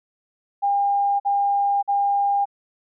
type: tone bursts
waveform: sine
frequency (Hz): 804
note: G5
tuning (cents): +44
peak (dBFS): -17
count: 3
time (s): 0.62-2.456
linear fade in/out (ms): 20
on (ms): 580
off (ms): 48
effects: none